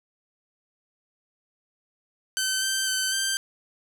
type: tone with pitch steps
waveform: 10% pulse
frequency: 1535 / 1556 / 1532 / 1568 Hz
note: G6 / G6 / G6 / G6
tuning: -37 / -13 / -40 / 0 cents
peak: -15 dBFS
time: 2.37-3.37 s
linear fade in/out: 0 ms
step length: 250 ms
effects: none